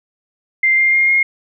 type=tone with pitch steps; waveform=sine; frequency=2093 / 2109 / 2125 / 2141 Hz; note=C7 / C7 / C7 / C7; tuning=0 / +13 / +26 / +39 cents; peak=-10 dBFS; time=0.63-1.23 s; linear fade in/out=5 ms; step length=150 ms; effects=none